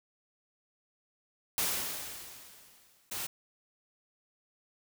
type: noise with exponential decay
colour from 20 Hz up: white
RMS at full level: -29 dBFS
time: 1.58-3.1 s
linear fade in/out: 0 ms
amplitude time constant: 330 ms
type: noise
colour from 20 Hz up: white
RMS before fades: -37 dBFS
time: 3.11-3.27 s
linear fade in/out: 10 ms
effects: none